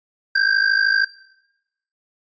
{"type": "ring-modulated tone", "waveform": "square", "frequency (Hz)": 1581, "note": "G6", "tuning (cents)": 14, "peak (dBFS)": -13, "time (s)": [0.35, 1.05], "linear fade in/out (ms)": 5, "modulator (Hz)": 26.5, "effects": ["noise-tail reverb RT60 0.9 s tail -19 dB re dry", "resampled to 16000 Hz"]}